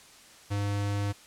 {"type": "tone", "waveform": "square", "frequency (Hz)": 101.5, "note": "G#2", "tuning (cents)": -39, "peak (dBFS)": -28, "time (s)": [0.5, 1.13], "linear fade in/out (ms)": 20, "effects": ["white hiss -53 dBFS RMS until 1.26 s", "low-pass 9000 Hz 12 dB/octave"]}